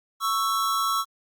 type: tone pair together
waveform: square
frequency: 1110.4 / 1322 Hz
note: C#6 / E6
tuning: +3 / +5 cents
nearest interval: minor third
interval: 302 cents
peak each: -26 dBFS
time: 0.2-1.05 s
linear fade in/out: 50 ms
effects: Opus 48 kbps